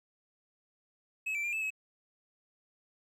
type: tone with pitch steps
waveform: triangle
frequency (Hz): 2576 / 2335 / 2397 / 2622 / 2567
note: E7 / D7 / D7 / E7 / E7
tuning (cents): -41 / -11 / +35 / -10 / -47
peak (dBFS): -30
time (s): 1.26-1.705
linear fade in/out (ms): 10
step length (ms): 89
effects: 12-bit